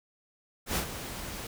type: noise with ADSR envelope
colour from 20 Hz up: pink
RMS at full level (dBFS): -28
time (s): 0.66-1.47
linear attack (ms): 100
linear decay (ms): 86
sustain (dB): -11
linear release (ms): 4
effects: none